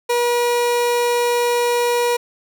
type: tone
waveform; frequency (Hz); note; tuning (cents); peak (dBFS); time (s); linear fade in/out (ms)
30% pulse; 481; B4; -46; -13; 0.09-2.17; 10
effects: none